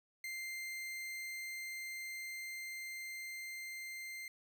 40% pulse tone with level ramp, 2093 Hz, C7, in tune, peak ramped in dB -40 to -43 dBFS, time 0.24-4.28 s, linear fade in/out 2 ms, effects none

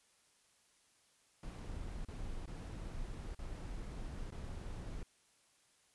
brown noise with dropouts, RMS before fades -44 dBFS, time 1.43-5.03 s, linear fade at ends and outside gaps 2 ms, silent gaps 2.049-2.085 / 2.458-2.476 / 3.348-3.39 / 4.305-4.321 s, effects white hiss -71 dBFS RMS until 5.94 s + resampled to 24000 Hz

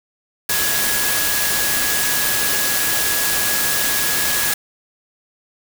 sine tone in noise, 1673 Hz, G#6, 12 cents sharp, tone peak -25 dBFS, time 0.49-4.54 s, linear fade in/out 5 ms, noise white, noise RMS -19 dBFS, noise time 0.49-4.54 s, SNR -9 dB, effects none

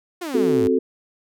sawtooth exponential sweep, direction down, 372.3 to 92.5 Hz, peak -23 dBFS, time 0.21-0.68 s, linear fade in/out 10 ms
sine chord, F# diminished, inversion second, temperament equal, 261.6 / 370 / 440 Hz, C4 / F#4 / A4, 0 / 0 / 0 cents, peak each -20 / -21 / -19 dBFS, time 0.34-0.79 s, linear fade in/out 10 ms
effects none

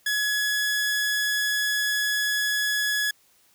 sawtooth tone, 1689 Hz, G#6, 29 cents sharp, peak -19 dBFS, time 0.06-3.11 s, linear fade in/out 5 ms, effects white hiss -61 dBFS RMS until 3.54 s

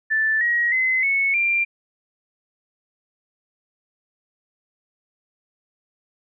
sine tone with pitch steps, 1760 / 1897.2 / 2045 / 2205 / 2377 Hz, A6 / A#6 / C7 / C#7 / D7, 0 / +30 / -40 / -10 / +20 cents, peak -17 dBFS, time 0.1-1.65 s, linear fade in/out 20 ms, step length 310 ms, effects none

